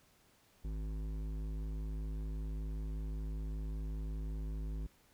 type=tone with hard clipping; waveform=triangle; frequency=52.6 Hz; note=G#1; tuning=23 cents sharp; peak=-39 dBFS; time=0.64-4.87 s; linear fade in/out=10 ms; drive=16 dB; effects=pink hiss -68 dBFS RMS until 5.13 s